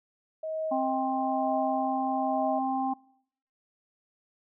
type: tone with tremolo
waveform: sine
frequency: 633 Hz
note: D#5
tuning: 30 cents sharp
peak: -28 dBFS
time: 0.43-2.59 s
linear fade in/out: 5 ms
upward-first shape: triangle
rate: 1.1 Hz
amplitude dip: 75%
type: harmonic tone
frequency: 263.6 Hz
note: C4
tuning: 13 cents sharp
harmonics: 1 / 3 / 4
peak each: -30 / -28 / -37 dBFS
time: 0.71-2.94 s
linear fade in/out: 10 ms
effects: noise-tail reverb RT60 0.7 s tail -24 dB re dry